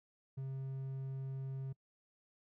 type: tone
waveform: triangle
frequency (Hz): 134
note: C3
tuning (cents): +42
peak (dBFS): -37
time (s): 0.37-1.73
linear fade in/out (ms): 10
effects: noise-tail reverb RT60 0.1 s tail -25 dB re dry